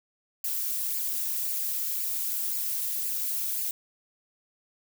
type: noise with flanger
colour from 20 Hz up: violet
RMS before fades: -30 dBFS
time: 0.44-3.71 s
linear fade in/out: 2 ms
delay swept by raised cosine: 0.41 to 3.91 ms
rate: 1.9 Hz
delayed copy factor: +0.65
effects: none